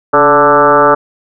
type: tone with frequency modulation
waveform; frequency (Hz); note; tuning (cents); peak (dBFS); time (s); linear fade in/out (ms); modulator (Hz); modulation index
sine; 880; A5; 0; -4; 0.13-0.95; 10; 149; 3.5
effects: none